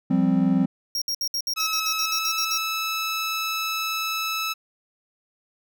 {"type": "chord", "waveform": "triangle", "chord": "F suspended second", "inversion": "none", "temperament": "equal", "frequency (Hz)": [174.61, 196, 261.6], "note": ["F3", "G3", "C4"], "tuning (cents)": [0, 0, 0], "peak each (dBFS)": [-21, -20, -19], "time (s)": [0.1, 0.66], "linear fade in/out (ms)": 10}
{"type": "tone bursts", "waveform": "45% pulse", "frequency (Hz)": 5588, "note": "F8", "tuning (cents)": 0, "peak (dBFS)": -24, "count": 13, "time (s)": [0.95, 2.577], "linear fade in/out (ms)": 2, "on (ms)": 67, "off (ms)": 63}
{"type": "tone with pitch glide", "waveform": "15% pulse", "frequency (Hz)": [1293, 1306.5], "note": ["E6", "E6"], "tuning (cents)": [-34, -16], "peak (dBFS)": -18, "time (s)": [1.56, 4.54], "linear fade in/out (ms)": 20, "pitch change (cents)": 18, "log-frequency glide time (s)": [1.92, 2.31]}
{"effects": []}